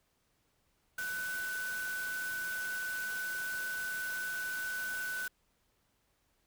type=tone in noise; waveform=sine; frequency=1499 Hz; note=F#6; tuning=22 cents sharp; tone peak=-35 dBFS; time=0.98-5.28 s; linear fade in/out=5 ms; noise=white; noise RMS=-45 dBFS; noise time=0.98-5.28 s; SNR=+7 dB; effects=pink hiss -75 dBFS RMS until 6.46 s